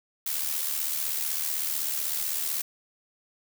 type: noise with amplitude modulation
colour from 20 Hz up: blue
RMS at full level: -27 dBFS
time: 0.26-2.62 s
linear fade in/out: 5 ms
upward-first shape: sine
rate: 75.9 Hz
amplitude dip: 55%
effects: none